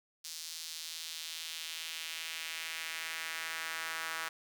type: tone with high-pass filter sweep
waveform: sawtooth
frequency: 162.4 Hz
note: E3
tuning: 26 cents flat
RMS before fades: -41 dBFS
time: 0.24-4.29 s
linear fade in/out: 10 ms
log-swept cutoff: 4900 to 1400 Hz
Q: 1.6
effects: none